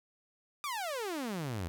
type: exponential sweep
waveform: sawtooth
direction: down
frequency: 1223 to 79 Hz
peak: -31 dBFS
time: 0.64-1.68 s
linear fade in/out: 0 ms
effects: none